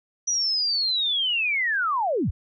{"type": "linear sweep", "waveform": "sine", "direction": "down", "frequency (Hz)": [5900, 40.45], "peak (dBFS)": -21, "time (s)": [0.27, 2.31], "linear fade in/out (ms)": 10, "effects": []}